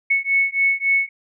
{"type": "beating tone pair", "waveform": "sine", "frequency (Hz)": [2205, 2208.6], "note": ["C#7", "C#7"], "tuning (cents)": [-10, -7], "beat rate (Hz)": 3.6, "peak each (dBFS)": -19, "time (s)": [0.1, 1.09], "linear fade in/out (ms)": 10, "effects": []}